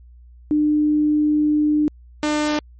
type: tone pair in turn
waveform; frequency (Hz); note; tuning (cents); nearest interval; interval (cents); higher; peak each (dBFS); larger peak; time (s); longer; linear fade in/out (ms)
sine / sawtooth; 300.4 / 300.4; D4 / D4; +39 / +39; unison; 0; neither; -14; neither; 0.51-1.88 / 2.23-2.59; first; 0
effects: added 60 Hz sine -42 dBFS peak until 2.79 s + MP3 32 kbps